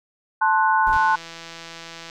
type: chord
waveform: sine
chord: F# diminished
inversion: first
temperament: equal with one note detuned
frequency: 880 / 1054.4 / 1480 Hz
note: A5 / C6 / F#6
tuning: 0 / +13 / 0 cents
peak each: -18 / -21 / -21 dBFS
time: 0.41-1.16 s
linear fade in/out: 10 ms
type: noise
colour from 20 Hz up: brown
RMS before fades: -31 dBFS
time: 0.87-0.97 s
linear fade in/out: 0 ms
type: click train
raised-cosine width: 0.2 ms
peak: -20 dBFS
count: 195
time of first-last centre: 0.93-2.099 s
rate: 166 Hz
effects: none